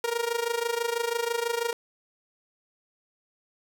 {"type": "tone with amplitude modulation", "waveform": "sawtooth", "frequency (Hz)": 468.8, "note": "A#4", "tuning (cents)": 10, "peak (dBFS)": -19, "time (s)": [0.04, 1.73], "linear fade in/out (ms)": 2, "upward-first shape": "sine", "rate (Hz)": 26.1, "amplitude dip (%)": 80, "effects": []}